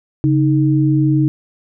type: tone pair together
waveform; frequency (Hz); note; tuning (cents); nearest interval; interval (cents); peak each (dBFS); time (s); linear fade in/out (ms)
sine; 138.59 / 311.1; C#3 / D#4; 0 / 0; octave + major second; 1400; -13 / -14; 0.24-1.28; 0
effects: none